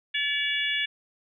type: harmonic tone with a mistuned harmonic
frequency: 570 Hz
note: C#5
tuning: 48 cents sharp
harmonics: 3 / 4 / 5 / 6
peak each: -30 / -30 / -30 / -30 dBFS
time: 0.14-0.86 s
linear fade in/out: 10 ms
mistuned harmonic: 3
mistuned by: +18 cents
effects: none